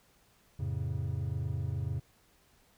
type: chord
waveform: triangle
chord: F augmented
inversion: none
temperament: just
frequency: 87.31 / 109.13 / 136.42 Hz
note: F2 / A2 / C#3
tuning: 0 / -14 / -27 cents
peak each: -34 dBFS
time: 0.59-2 s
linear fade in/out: 10 ms
effects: pink hiss -66 dBFS RMS until 2.77 s